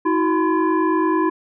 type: tone with frequency modulation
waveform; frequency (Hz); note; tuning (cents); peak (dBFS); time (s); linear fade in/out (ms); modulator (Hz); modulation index
sine; 319.3; D#4; +45; -15; 0.05-1.3; 10; 688; 1.2
effects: none